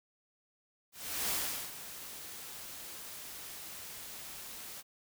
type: noise with ADSR envelope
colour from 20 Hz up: white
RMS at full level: -33 dBFS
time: 0.92-4.83 s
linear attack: 380 ms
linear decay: 410 ms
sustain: -13 dB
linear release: 35 ms
effects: none